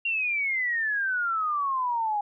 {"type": "exponential sweep", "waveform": "sine", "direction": "down", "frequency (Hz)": [2780, 813], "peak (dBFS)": -24, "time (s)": [0.05, 2.21], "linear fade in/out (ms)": 5, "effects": []}